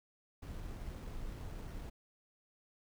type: noise with sample-and-hold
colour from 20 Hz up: brown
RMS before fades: -44 dBFS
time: 0.42-1.9 s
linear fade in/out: 10 ms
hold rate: 7350 Hz
effects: none